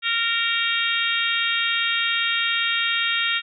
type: harmonic tone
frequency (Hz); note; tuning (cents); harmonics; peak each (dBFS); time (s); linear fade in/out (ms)
462.5; A#4; -14; 3 / 4 / 5 / 6 / 7 / 8; -27 / -27 / -27 / -27 / -27 / -27; 0.02-3.42; 50
effects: none